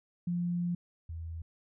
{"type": "tone pair in turn", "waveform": "sine", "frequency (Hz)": [174.61, 82.23], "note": ["F3", "E2"], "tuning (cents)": [0, -4], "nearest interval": "octave + minor second", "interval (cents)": 1304, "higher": "first", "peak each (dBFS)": [-29, -37], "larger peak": "first", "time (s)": [[0.27, 0.75], [1.09, 1.42]], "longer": "first", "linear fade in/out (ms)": 5, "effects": []}